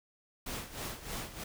pink noise with tremolo, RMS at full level -38 dBFS, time 0.46-1.44 s, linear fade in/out 5 ms, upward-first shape sine, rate 3.2 Hz, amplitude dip 75%, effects none

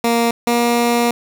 15% pulse tone pair in turn, 233.7 / 237.5 Hz, A#3 / A#3, +5 / +33 cents, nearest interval unison, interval 28 cents, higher second, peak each -7 dBFS, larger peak neither, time 0.04-0.31 / 0.47-1.11 s, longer second, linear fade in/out 2 ms, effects none

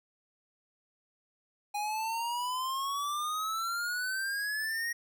square exponential sweep, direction up, 820 to 1888 Hz, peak -32 dBFS, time 1.74-4.93 s, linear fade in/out 10 ms, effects none

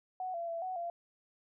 sine tone with pitch steps, 742 / 680 / 670 / 744 / 687 Hz, F#5 / F5 / E5 / F#5 / F5, +5 / -46 / +28 / +9 / -29 cents, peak -35 dBFS, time 0.2-0.9 s, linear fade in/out 2 ms, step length 140 ms, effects none

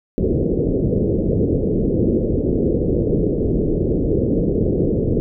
white low-pass noise, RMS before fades -18 dBFS, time 0.18-5.2 s, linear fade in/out 0 ms, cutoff 480 Hz, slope 48 dB/octave, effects none

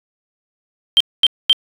sine tone bursts, 3149 Hz, G7, 7 cents sharp, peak -6 dBFS, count 3, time 0.97-1.529 s, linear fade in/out 0 ms, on 33 ms, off 230 ms, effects tanh soft clip ceiling -2 dBFS

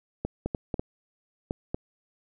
clicks, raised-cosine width 2 ms, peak -15 dBFS, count 7, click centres 0.25 / 0.46 / 0.548 / 0.742 / 0.795 / 1.509 / 1.745 s, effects none

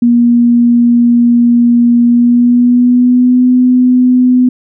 sine tone with pitch glide, 238.4 to 251 Hz, A#3 to B3, +39 to +28 cents, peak -4 dBFS, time 0.02-4.49 s, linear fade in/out 5 ms, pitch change +89 cents, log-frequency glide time 2.04-3.45 s, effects none

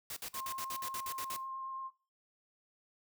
white noise bursts, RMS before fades -42 dBFS, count 11, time 0.1-1.365 s, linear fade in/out 2 ms, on 65 ms, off 55 ms
sine tone with vibrato, 1062 Hz, C6, 25 cents sharp, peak -39 dBFS, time 0.33-1.91 s, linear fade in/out 50 ms, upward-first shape triangle, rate 9 Hz, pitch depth 13 cents each way
effects noise-tail reverb RT60 0.3 s tail -18 dB re dry

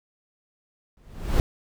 brown noise with exponential growth, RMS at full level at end -17 dBFS, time 0.97-1.4 s, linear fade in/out 1 ms, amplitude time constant 92 ms, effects none

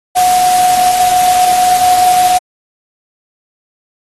sine tone in noise, 730 Hz, F#5, 24 cents flat, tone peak -7 dBFS, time 0.15-2.39 s, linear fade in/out 20 ms, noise white, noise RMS -18 dBFS, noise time 0.15-2.39 s, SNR +8 dB, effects AAC 32 kbps

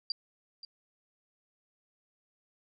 sine tone with echo, 4750 Hz, D8, 19 cents sharp, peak -29 dBFS, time 0.1-0.12 s, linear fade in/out 2 ms, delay 530 ms, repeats 1, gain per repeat -14 dB, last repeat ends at 0.65 s, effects none

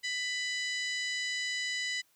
harmonic tone, 994 Hz, B5, 11 cents sharp, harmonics 2 / 3 / 4 / 5 / 6 / 7 / 8, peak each -34 / -40 / -40 / -41 / -49 / -44 / -50 dBFS, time 0.03-2.02 s, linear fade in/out 20 ms, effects white hiss -69 dBFS RMS until 2.15 s

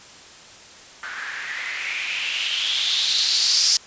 violet noise with low-pass filter sweep, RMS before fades -23 dBFS, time 1.03-3.77 s, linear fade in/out 2 ms, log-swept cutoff 1500 to 5300 Hz, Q 4.8, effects white hiss -44 dBFS RMS until 3.86 s + resampled to 16000 Hz

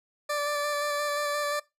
20% pulse tone with vibrato, 585 Hz, D5, 7 cents flat, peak -22 dBFS, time 0.29-1.6 s, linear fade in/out 10 ms, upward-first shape square, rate 5.7 Hz, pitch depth 13 cents each way, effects noise-tail reverb RT60 0.2 s tail -20 dB re dry + resampled to 32000 Hz

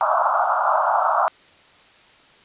pink band-pass noise, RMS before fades -19 dBFS, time 0.01-1.28 s, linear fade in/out 0 ms, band 620 to 1400 Hz, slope 96 dB/octave, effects white hiss -51 dBFS RMS until 2.44 s + resampled to 8000 Hz

